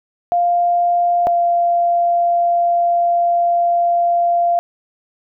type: tone pair in turn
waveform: sine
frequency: 698.5 / 692.1 Hz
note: F5 / F5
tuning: 0 / -16 cents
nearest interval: unison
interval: 16 cents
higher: first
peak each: -12 dBFS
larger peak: neither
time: 0.32-1.27 / 1.27-4.59 s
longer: second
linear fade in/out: 0 ms
effects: none